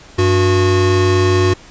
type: tone pair together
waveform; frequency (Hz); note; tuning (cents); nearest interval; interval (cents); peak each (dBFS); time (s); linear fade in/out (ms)
square; 96.44 / 364.1; G2 / F#4; -28 / -28; octave + major seventh; 2300; -14; 0.18-1.54; 10
effects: pink hiss -41 dBFS RMS until 1.7 s + resampled to 16000 Hz